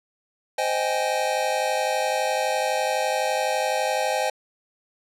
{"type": "chord", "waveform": "square", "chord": "Ab major seventh", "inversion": "first", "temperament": "just", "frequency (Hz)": [519.1, 623, 778.7, 830.6], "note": ["C5", "Eb5", "G5", "Ab5"], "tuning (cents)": [-14, 2, -12, 0], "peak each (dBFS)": [-28, -28, -29, -28], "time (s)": [0.58, 4.3], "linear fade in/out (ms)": 5, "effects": ["low-pass 11000 Hz 12 dB/octave"]}